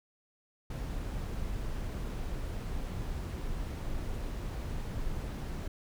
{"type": "noise", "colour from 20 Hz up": "brown", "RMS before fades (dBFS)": -36, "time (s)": [0.7, 5.68], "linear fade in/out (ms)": 5, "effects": []}